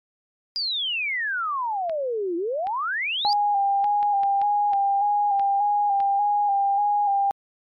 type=exponential two-way sweep; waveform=sine; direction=down then up; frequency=4926 to 329.6 to 4926 Hz; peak=-23 dBFS; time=0.56-3.33 s; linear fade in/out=0 ms; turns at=2.36 s
type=clicks; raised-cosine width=0.3 ms; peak=-23 dBFS; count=9; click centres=1.896 / 2.67 / 3.843 / 4.029 / 4.234 / 4.416 / 4.734 / 5.396 / 6.003 s
type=tone with vibrato; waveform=sine; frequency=810 Hz; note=G#5; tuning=43 cents flat; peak=-18 dBFS; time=3.25-7.31 s; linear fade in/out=0 ms; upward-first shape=square; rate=1.7 Hz; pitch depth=30 cents each way
effects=MP3 96 kbps